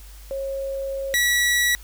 sine / sawtooth tone pair in turn, 544 / 1938.6 Hz, C#5 / B6, -33 / -33 cents, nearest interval octave + minor seventh, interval 2200 cents, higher second, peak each -25 / -14 dBFS, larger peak second, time 0.31-1.14 / 1.14-1.75 s, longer first, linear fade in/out 0 ms, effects added 50 Hz sine -40 dBFS peak until 1.83 s + white hiss -49 dBFS RMS until 1.83 s

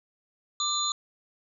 sine tone cluster, 1183 / 3573 / 4047 / 6850 Hz, D6 / A7 / B7 / A8, +12 / +26 / +42 / -47 cents, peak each -31 dBFS, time 0.6-0.92 s, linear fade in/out 2 ms, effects none

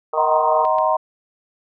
harmonic tone, 155.7 Hz, D#3, 2 cents sharp, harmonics 3 / 4 / 5 / 6 / 7 / 8, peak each -26 / -27 / -28 / -29 / -29 / -30 dBFS, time 0.13-0.65 s, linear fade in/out 5 ms
sine chord, C half-diminished seventh, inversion first, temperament just, 627.9 / 753.5 / 941.9 / 1046.5 Hz, Eb5 / Gb5 / Bb5 / C6, +16 / +31 / +18 / 0 cents, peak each -19 / -22 / -20 / -21 dBFS, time 0.17-0.97 s, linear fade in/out 10 ms
clicks, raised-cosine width 0.3 ms, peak -21 dBFS, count 2, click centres 0.651 / 0.785 s
effects none

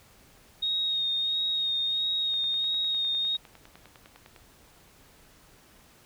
sine tone with vibrato, 3729 Hz, A#7, in tune, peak -25 dBFS, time 0.62-3.37 s, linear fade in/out 10 ms, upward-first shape sine, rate 1.5 Hz, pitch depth 23 cents each way
click train, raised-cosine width 0.3 ms, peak -32 dBFS, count 21, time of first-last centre 2.34-4.362 s, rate 9.89 Hz
effects pink hiss -57 dBFS RMS until 6.05 s

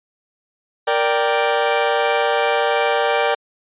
sawtooth chord, G minor, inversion first, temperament equal, 466.2 / 587.3 / 784 Hz, Bb4 / D5 / G5, 0 / 0 / 0 cents, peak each -16 dBFS, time 0.87-3.35 s, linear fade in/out 10 ms, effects resampled to 8000 Hz

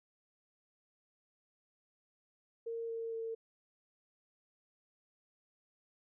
sine tone with pitch steps, 460 / 456.3 / 452.6 Hz, A#4 / A#4 / A4, -23 / -37 / +49 cents, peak -37 dBFS, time 2.66-3.35 s, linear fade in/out 10 ms, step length 230 ms, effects none

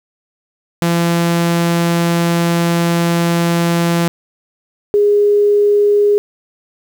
sawtooth / sine tone pair in turn, 170 / 411.9 Hz, F3 / G#4, -46 / -14 cents, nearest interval octave + minor third, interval 1532 cents, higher second, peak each -8 dBFS, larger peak neither, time 0.82-4.08 / 4.94-6.18 s, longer first, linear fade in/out 0 ms, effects 7-bit

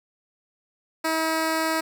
10% pulse tone, 320.8 Hz, E4, 47 cents flat, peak -14 dBFS, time 1.04-1.81 s, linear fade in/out 10 ms, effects none

